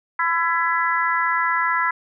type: harmonic tone with a mistuned harmonic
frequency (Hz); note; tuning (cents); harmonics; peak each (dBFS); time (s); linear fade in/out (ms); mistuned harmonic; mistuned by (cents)
335.4; E4; +30; 3 / 4 / 5 / 6; -22 / -23 / -24 / -25; 0.19-1.91; 5; 6; -18
effects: none